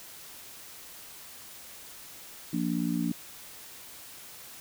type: chord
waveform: sine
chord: Bb major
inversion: second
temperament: just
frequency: 174.81 / 233.1 / 291.4 Hz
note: F3 / Bb3 / D4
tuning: +2 / 0 / -13 cents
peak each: -31 dBFS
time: 2.53-3.12 s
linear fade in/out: 5 ms
effects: white hiss -47 dBFS RMS until 4.6 s